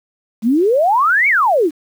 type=exponential two-way sweep; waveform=sine; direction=up then down; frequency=207.7 to 2320 to 278.5 Hz; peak=-10 dBFS; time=0.42-1.71 s; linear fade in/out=50 ms; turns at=1.28 s; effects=7-bit